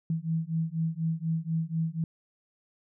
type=beating tone pair; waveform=sine; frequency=160.6 / 164.7 Hz; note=E3 / E3; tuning=-45 / -1 cents; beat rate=4.1 Hz; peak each=-30 dBFS; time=0.1-2.04 s; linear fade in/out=2 ms; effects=none